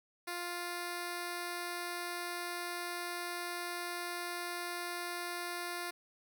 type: tone with notch filter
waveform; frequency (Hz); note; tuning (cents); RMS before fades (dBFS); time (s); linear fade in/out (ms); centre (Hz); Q
5% pulse; 350; F4; +4; -40; 0.27-5.91; 10; 3100; 1.8
effects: none